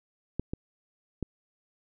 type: clicks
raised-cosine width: 3 ms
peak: -16 / -19 / -18 dBFS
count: 3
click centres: 0.396 / 0.535 / 1.227 s
effects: none